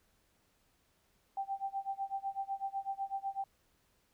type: tone with tremolo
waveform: sine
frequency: 784 Hz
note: G5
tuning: in tune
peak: -32 dBFS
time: 1.37-3.44 s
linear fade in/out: 2 ms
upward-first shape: sine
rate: 8 Hz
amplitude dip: 95%
effects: pink hiss -73 dBFS RMS until 4.13 s